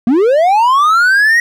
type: linear sweep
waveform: triangle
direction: up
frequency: 217.9 to 1911 Hz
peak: -5 dBFS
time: 0.07-1.4 s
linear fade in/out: 2 ms
effects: none